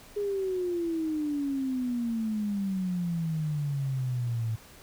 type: exponential sweep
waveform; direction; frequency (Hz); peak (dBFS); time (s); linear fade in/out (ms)
sine; down; 415.3 to 110; -27; 0.16-4.56; 10
effects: pink hiss -52 dBFS RMS until 4.82 s